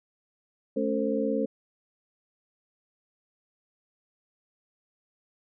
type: tone cluster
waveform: sine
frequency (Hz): 217.2 / 278.3 / 450.6 / 528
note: A3 / C#4 / A4 / C5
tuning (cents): -22 / +7 / +41 / +16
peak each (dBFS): -30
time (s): 0.76-1.46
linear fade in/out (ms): 10
effects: none